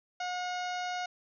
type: harmonic tone with a mistuned harmonic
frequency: 722 Hz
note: F#5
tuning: 43 cents flat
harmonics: 1 / 2 / 3 / 4 / 5 / 6 / 7 / 8 / 9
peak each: -34 / -40 / -44 / -46 / -48 / -50 / -51 / -52 / -53 dBFS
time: 0.2-1.06 s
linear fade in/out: 5 ms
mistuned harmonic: 5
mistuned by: +50 cents
effects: none